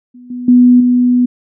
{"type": "tone with level steps", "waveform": "sine", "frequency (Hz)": 246.9, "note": "B3", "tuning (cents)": 0, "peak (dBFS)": [-33, -20, -3, -7], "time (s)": [0.14, 1.26], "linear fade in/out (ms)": 10, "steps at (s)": [0.3, 0.48, 0.8], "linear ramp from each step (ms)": 5, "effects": []}